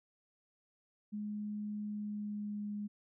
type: tone with pitch glide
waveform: sine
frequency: 209.2 to 207 Hz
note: G#3 to G#3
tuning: +13 to -5 cents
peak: -37 dBFS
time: 1.12-2.88 s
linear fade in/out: 20 ms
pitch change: -18 cents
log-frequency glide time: 1.85-2.72 s
effects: none